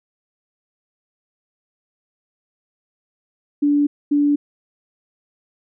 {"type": "tone pair in turn", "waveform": "sine", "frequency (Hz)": [290, 290], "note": ["D4", "D4"], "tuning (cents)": [-22, -22], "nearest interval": "unison", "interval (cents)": 0, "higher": "neither", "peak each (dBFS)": -13, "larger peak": "neither", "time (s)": [[3.62, 3.87], [4.11, 4.36]], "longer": "neither", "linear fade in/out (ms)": 10, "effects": []}